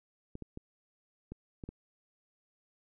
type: clicks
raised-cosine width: 3 ms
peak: -29 dBFS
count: 6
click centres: 0.354 / 0.423 / 0.574 / 1.32 / 1.638 / 1.69 s
effects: none